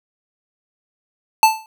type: tone with exponential decay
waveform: square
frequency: 880 Hz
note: A5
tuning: in tune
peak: -5 dBFS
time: 1.43-1.66 s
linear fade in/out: 1 ms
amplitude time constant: 48 ms
effects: none